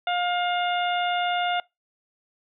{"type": "harmonic tone", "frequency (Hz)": 709, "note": "F5", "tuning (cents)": 26, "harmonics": [1, 2, 3, 4, 5], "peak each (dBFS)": [-24, -30, -34, -33, -34], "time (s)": [0.07, 1.6], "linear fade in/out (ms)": 2, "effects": ["noise-tail reverb RT60 0.2 s tail -23 dB re dry"]}